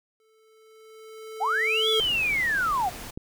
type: tone with exponential growth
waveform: square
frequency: 439.3 Hz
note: A4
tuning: 3 cents flat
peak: -23 dBFS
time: 0.2-2 s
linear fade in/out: 1 ms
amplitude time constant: 390 ms
type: linear two-way sweep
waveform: sine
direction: up then down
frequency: 682 to 3468 to 682 Hz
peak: -22 dBFS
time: 1.4-2.9 s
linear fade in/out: 20 ms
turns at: 1.89 s
type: noise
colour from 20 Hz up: pink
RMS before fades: -39 dBFS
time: 1.99-3.11 s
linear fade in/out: 10 ms
type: click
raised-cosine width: 3 ms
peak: -22 dBFS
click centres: 3.175 s
effects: none